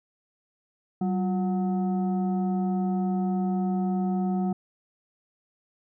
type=tone with frequency modulation; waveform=sine; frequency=189.7 Hz; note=F#3; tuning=43 cents sharp; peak=-23 dBFS; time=1.01-4.53 s; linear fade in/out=5 ms; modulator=544 Hz; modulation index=0.59; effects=none